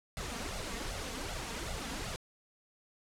pink noise with flanger, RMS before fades -39 dBFS, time 0.17-2.16 s, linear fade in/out 0 ms, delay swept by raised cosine 1.4 to 4.4 ms, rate 2.6 Hz, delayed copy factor +0.7, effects low-pass 9000 Hz 12 dB/octave

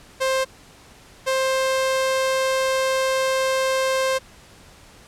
sawtooth tone pair in turn, 527 / 527 Hz, C5 / C5, +12 / +12 cents, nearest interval unison, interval 0 cents, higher neither, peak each -15 dBFS, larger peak neither, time 0.2-0.45 / 1.26-4.19 s, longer second, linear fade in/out 20 ms, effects pink hiss -48 dBFS RMS until 5.07 s + low-pass 10000 Hz 12 dB/octave

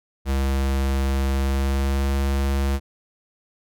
square tone with pitch glide, 67.6 to 68.58 Hz, C#2 to C#2, -43 to -18 cents, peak -20 dBFS, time 0.25-2.8 s, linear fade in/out 50 ms, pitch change +25 cents, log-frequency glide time 1.33-2.14 s, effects none

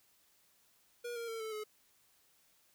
square tone with pitch steps, 479.1 / 465.5 / 452.2 / 439.3 / 426.8 Hz, A#4 / A#4 / A4 / A4 / G#4, +47 / -2 / +47 / -3 / +47 cents, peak -40 dBFS, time 1.04-1.64 s, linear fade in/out 10 ms, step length 120 ms, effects white hiss -70 dBFS RMS until 2.74 s

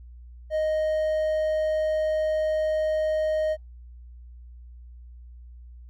triangle tone, 622.3 Hz, D#5, in tune, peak -20 dBFS, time 0.5-3.57 s, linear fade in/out 50 ms, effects added 60 Hz sine -42 dBFS peak until 5.89 s + Opus 48 kbps

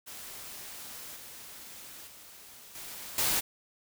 white noise with level steps, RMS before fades -44 / -47 / -51 / -43 / -28 dBFS, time 0.06-3.41 s, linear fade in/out 20 ms, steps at 1.16 / 2.07 / 2.75 / 3.18 s, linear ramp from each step 2 ms, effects none

